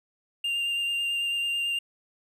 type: tone with vibrato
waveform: triangle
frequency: 2793 Hz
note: F7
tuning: 1 cent flat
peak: -24 dBFS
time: 0.44-1.79 s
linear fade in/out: 5 ms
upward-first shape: sine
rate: 9.1 Hz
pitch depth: 12 cents each way
effects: none